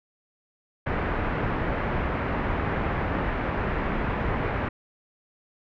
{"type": "low-pass noise", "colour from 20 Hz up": "pink", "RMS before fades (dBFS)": -27, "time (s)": [0.86, 4.69], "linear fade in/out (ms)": 10, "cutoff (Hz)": 2100, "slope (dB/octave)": 24, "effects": []}